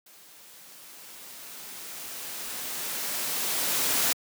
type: noise with level ramp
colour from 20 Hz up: white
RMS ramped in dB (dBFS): -53 to -24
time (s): 0.06-4.13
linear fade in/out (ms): 5
effects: high-pass 150 Hz 12 dB/octave